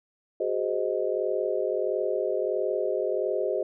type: chord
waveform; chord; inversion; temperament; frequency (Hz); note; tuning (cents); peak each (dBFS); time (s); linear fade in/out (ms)
sine; Ab dominant seventh; third; just; 373.8 / 415.3 / 519.1 / 623; Gb4 / Ab4 / C5 / Eb5; +18 / 0 / -14 / +2; -30; 0.4-3.63; 5
effects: none